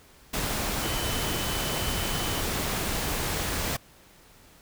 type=tone in noise; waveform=sine; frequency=3030 Hz; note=F#7; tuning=40 cents sharp; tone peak=-37 dBFS; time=0.82-2.41 s; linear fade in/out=10 ms; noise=pink; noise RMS=-29 dBFS; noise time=0.33-3.77 s; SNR=-11 dB; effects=pink hiss -55 dBFS RMS until 4.61 s